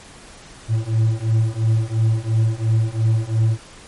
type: beating tone pair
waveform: triangle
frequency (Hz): 110 / 112.9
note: A2 / A2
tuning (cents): 0 / +45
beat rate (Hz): 2.9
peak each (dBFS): -17 / -16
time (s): 0.68-3.58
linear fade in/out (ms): 50
effects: pink hiss -42 dBFS RMS until 3.87 s + MP3 48 kbps